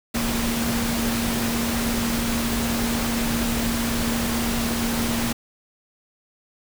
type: tone in noise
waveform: sine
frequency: 233.1 Hz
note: A#3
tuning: in tune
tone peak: -24 dBFS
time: 0.14-5.33 s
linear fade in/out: 10 ms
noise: pink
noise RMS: -26 dBFS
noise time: 0.14-5.33 s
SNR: -1 dB
effects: none